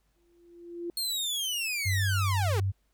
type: tone with exponential growth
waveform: sine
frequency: 344.4 Hz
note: F4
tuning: 24 cents flat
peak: -30 dBFS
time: 0.16-0.9 s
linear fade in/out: 1 ms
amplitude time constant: 160 ms
type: linear sweep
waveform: sawtooth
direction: down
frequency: 4287 to 360.6 Hz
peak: -26 dBFS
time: 0.97-2.6 s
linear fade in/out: 2 ms
type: tone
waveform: sine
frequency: 97 Hz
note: G2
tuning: 18 cents flat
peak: -25 dBFS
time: 1.85-2.72 s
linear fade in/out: 20 ms
effects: added 50 Hz sine -70 dBFS peak until 2.93 s + pink hiss -75 dBFS RMS until 2.93 s